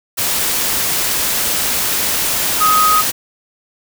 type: tone in noise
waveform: sine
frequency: 1256 Hz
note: D#6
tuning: 16 cents sharp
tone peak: -10 dBFS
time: 2.6-3.02 s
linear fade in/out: 20 ms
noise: white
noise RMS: -17 dBFS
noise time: 0.17-3.12 s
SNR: +4 dB
effects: none